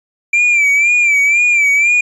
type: tone with vibrato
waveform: triangle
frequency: 2349 Hz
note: D7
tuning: in tune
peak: -7 dBFS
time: 0.33-2.01 s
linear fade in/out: 5 ms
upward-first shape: sine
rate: 2 Hz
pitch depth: 73 cents each way
effects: resampled to 24000 Hz